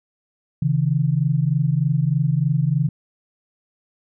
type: tone pair together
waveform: sine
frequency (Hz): 135.8 / 159.07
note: C#3 / D#3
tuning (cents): -35 / +39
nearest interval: minor third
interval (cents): 274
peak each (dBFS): -19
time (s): 0.62-2.89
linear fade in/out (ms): 5
effects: none